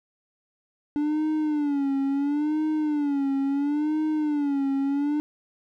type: tone with vibrato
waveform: triangle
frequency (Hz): 291.1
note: D4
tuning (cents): -15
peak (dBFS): -20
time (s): 0.96-5.2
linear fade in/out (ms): 0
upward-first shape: sine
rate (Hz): 0.73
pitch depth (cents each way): 110
effects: none